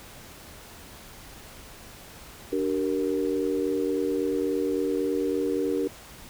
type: chord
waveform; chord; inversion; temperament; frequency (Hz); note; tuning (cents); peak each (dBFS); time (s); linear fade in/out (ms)
sine; G minor; second; equal with one note detuned; 293.7 / 382.6 / 466.2; D4 / G4 / Bb4; 0 / -42 / 0; -28; 2.52-5.88; 10
effects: pink hiss -46 dBFS RMS until 6.29 s